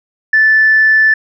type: tone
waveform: sine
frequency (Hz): 1754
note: A6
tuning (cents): -6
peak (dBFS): -5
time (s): 0.33-1.14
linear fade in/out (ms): 5
effects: tanh soft clip ceiling -1 dBFS